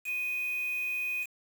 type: tone with quantisation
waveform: sine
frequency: 2489 Hz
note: D#7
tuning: in tune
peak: -30 dBFS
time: 0.04-1.27 s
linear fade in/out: 50 ms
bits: 7
effects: none